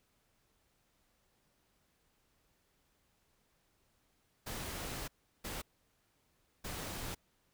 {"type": "noise bursts at uneven times", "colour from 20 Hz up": "pink", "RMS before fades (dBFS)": -42, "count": 3, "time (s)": [[4.46, 5.08], [5.44, 5.62], [6.64, 7.15]], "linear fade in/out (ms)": 10, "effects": ["pink hiss -75 dBFS RMS until 7.53 s"]}